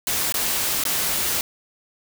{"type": "noise with dropouts", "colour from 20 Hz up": "white", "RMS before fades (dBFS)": -23, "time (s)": [0.07, 1.41], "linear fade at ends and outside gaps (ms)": 1, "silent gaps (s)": [[0.323, 0.341], [0.838, 0.852]], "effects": []}